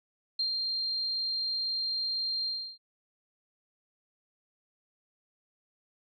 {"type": "tone with ADSR envelope", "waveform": "sine", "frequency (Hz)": 4186, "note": "C8", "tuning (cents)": 0, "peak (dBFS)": -26, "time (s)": [0.39, 2.78], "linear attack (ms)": 6, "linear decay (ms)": 100, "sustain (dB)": -3, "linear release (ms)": 320, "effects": []}